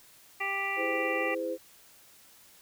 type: harmonic tone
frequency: 393.3 Hz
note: G4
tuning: 6 cents sharp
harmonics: 1 / 2 / 3 / 5 / 6 / 7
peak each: -42 / -37 / -38 / -33 / -36 / -38 dBFS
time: 0.4-1.35 s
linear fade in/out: 10 ms
type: chord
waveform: sine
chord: E augmented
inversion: none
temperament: just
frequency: 329.6 / 412 / 515 Hz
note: E4 / G#4 / B#4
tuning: 0 / -14 / -28 cents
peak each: -36 / -38 / -32 dBFS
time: 0.76-1.58 s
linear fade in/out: 50 ms
effects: white hiss -57 dBFS RMS until 2.61 s